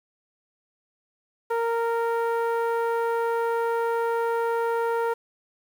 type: tone with low-pass filter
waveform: sawtooth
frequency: 463.2 Hz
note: A#4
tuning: 11 cents flat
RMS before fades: -25 dBFS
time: 1.5-5.14 s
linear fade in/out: 10 ms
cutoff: 1200 Hz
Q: 1.4
effects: 8-bit